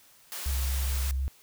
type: high-pass noise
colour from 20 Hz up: white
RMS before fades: -37 dBFS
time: 0.32-1.11 s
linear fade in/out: 0 ms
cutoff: 420 Hz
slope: 12 dB/octave
type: tone with vibrato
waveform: sine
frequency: 66.9 Hz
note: C2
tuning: 39 cents sharp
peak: -26 dBFS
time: 0.46-1.28 s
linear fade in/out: 0 ms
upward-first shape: sine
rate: 6.7 Hz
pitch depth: 24 cents each way
effects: white hiss -58 dBFS RMS until 1.42 s